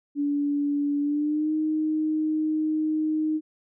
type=tone with pitch glide; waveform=sine; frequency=287.9 to 310.4 Hz; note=D4 to D#4; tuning=-34 to -4 cents; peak=-22 dBFS; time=0.15-3.41 s; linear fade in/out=50 ms; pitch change=+130 cents; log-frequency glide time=1.01-1.53 s; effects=none